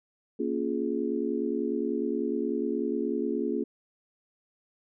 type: chord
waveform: sine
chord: Bb minor seventh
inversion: none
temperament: just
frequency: 233.1 / 279.7 / 349.6 / 419.5 Hz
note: Bb3 / Db4 / F4 / Ab4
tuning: 0 / +16 / +2 / +17 cents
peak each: -32 dBFS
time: 0.39-3.64 s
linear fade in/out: 10 ms
effects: none